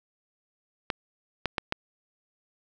clicks, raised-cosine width 0.3 ms, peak -10 dBFS, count 4, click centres 0.902 / 1.457 / 1.582 / 1.724 s, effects none

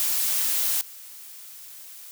blue noise with level steps, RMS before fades -24 / -43 dBFS, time 0-2.11 s, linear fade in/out 0 ms, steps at 0.81 s, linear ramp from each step 2 ms, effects none

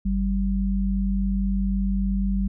sine tone pair together, 48.67 / 194.7 Hz, G1 / G3, -12 / -12 cents, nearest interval 2 octaves, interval 2400 cents, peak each -23 dBFS, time 0.05-2.48 s, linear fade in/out 10 ms, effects none

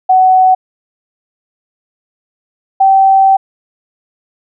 sine tone pair in turn, 748 / 773.9 Hz, F#5 / G5, +19 / -22 cents, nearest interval minor second, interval 59 cents, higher second, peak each -4 dBFS, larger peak neither, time 0.09-0.55 / 2.8-3.37 s, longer second, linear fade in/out 10 ms, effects none

